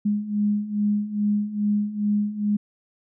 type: beating tone pair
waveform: sine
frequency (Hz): 205.9 / 208.3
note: G#3 / G#3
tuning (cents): -15 / +5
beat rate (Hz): 2.4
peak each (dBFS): -26 / -22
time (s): 0.05-2.57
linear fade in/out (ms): 10
effects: none